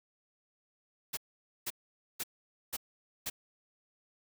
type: noise bursts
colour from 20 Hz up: white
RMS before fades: -36 dBFS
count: 5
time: 1.13-3.3 s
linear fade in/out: 10 ms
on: 42 ms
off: 490 ms
effects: none